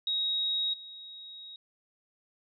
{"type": "tone with level steps", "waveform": "sine", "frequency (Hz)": 3788, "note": "A#7", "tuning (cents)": 27, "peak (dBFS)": [-27, -43], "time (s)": [0.07, 1.56], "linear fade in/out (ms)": 2, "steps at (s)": 0.73, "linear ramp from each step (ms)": 10, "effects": []}